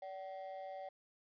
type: ring-modulated tone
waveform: triangle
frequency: 667 Hz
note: E5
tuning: 20 cents sharp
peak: -39 dBFS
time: 0.02-0.89 s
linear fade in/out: 5 ms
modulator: 92.1 Hz
effects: resampled to 11025 Hz + 12-bit